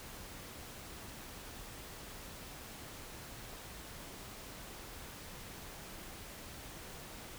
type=silence; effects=pink hiss -49 dBFS RMS until 7.38 s